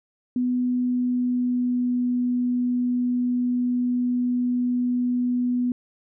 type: tone with pitch glide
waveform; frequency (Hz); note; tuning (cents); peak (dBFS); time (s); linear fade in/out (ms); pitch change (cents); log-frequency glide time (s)
sine; 248.6 to 246.5; B3 to B3; +12 to -3; -20; 0.36-5.72; 2; -15; 0.62-2.02
effects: none